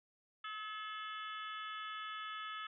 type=harmonic tone with a mistuned harmonic; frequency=429.1 Hz; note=A4; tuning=43 cents flat; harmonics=3 / 4 / 5 / 6 / 7 / 8; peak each=-44 / -49 / -54 / -56 / -52 / -53 dBFS; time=0.44-2.67 s; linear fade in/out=5 ms; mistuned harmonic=6; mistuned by=+58 cents; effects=none